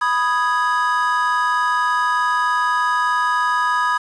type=chord; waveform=triangle; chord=G# minor; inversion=first; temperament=equal; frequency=987.8 / 1244.5 / 1661.2 Hz; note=B5 / D#6 / G#6; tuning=0 / 0 / 0 cents; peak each=-18 / -18 / -20 dBFS; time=0.01-3.98 s; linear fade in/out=10 ms; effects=resampled to 22050 Hz + 7-bit